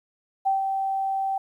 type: tone with ADSR envelope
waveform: sine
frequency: 776 Hz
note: G5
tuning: 18 cents flat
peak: -18 dBFS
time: 0.45-1.38 s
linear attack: 20 ms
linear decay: 140 ms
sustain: -5 dB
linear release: 4 ms
effects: 10-bit